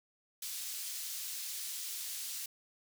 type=high-pass noise; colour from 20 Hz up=pink; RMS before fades=-41 dBFS; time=0.42-2.46 s; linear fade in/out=5 ms; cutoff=4600 Hz; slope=12 dB/octave; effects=none